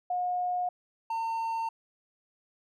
sine / triangle tone pair in turn, 720 / 907.1 Hz, F#5 / A#5, -47 / -47 cents, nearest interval major third, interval 400 cents, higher second, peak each -27 dBFS, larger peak neither, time 0.1-0.69 / 1.1-1.69 s, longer neither, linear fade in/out 5 ms, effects none

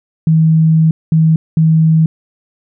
sine tone bursts at uneven times, 160 Hz, D#3, 49 cents sharp, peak -6 dBFS, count 3, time 0.27-0.91 / 1.12-1.36 / 1.57-2.06 s, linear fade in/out 2 ms, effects none

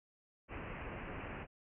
pink low-pass noise, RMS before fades -45 dBFS, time 0.48-1.47 s, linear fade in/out 50 ms, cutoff 2800 Hz, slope 96 dB/octave, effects none

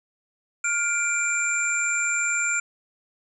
sine tone cluster, 1411 / 2354 / 7280 Hz, F6 / D7 / A#8, +17 / +3 / -42 cents, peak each -26 dBFS, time 0.64-2.6 s, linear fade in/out 5 ms, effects none

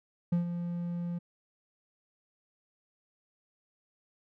triangle tone with ADSR envelope, 173.2 Hz, F3, 14 cents flat, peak -21 dBFS, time 0.32-1.19 s, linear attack 7 ms, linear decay 120 ms, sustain -9 dB, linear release 13 ms, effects none

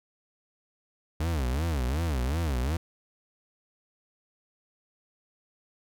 40% pulse tone with vibrato, 72 Hz, D2, 34 cents flat, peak -25 dBFS, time 1.2-2.77 s, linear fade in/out 5 ms, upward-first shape sine, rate 2.7 Hz, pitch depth 290 cents each way, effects none

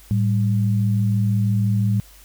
sine tone pair together, 110 / 196 Hz, A2 / G3, 0 / 0 cents, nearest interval minor seventh, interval 1000 cents, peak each -17 / -22 dBFS, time 0.11-2 s, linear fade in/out 0 ms, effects added 50 Hz sine -47 dBFS peak until 2.24 s + white hiss -49 dBFS RMS until 2.24 s

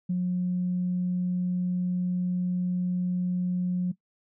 sine tone, 180 Hz, F#3, 47 cents flat, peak -23 dBFS, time 0.09-3.92 s, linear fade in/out 10 ms, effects noise-tail reverb RT60 0.1 s tail -18 dB re dry + tanh soft clip ceiling -19 dBFS

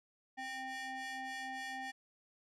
40% pulse ring-modulated tone, 523.3 Hz, C5, in tune, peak -37 dBFS, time 0.37-1.92 s, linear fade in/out 20 ms, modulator 1310 Hz, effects low-pass 9000 Hz 12 dB/octave

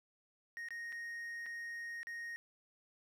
triangle tone with dropouts, 1864.7 Hz, A#6, in tune, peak -40 dBFS, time 0.57-2.36 s, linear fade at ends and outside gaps 0 ms, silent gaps 0.686-0.706 / 0.922-0.926 / 1.46-1.464 / 2.031-2.07 s, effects none

